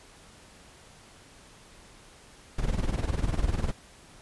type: noise with tremolo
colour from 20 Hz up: brown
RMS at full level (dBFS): -24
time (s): 2.58-3.72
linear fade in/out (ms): 5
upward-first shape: triangle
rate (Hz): 20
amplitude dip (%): 85
effects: pink hiss -53 dBFS RMS until 4.21 s + resampled to 24000 Hz